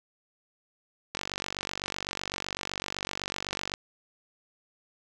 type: click train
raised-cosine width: 0.2 ms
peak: -14 dBFS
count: 125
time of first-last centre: 1.15-3.739 s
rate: 47.9 Hz
effects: none